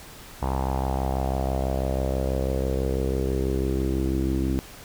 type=tone with low-pass filter sweep; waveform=sawtooth; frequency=66.1 Hz; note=C2; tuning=18 cents sharp; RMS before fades=-25 dBFS; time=0.42-4.59 s; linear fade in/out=0 ms; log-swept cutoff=920 to 300 Hz; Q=4.4; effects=pink hiss -44 dBFS RMS until 4.84 s